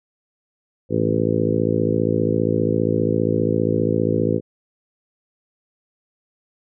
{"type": "harmonic tone with a mistuned harmonic", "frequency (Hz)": 55, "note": "A1", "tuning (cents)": 0, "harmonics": [2, 3, 4, 5, 6, 7, 8, 9], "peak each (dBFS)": [-25, -25, -25, -25, -25, -25, -25, -25], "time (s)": [0.89, 4.41], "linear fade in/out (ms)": 50, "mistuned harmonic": 2, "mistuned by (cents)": -41, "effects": []}